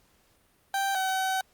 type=tone pair in turn; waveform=30% pulse; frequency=784 / 759.5 Hz; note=G5 / F#5; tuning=0 / +45 cents; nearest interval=minor second; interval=55 cents; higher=first; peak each=-23 dBFS; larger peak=neither; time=0.74-0.95 / 0.95-1.41 s; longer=second; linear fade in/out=2 ms; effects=pink hiss -65 dBFS RMS until 1.53 s + Opus 48 kbps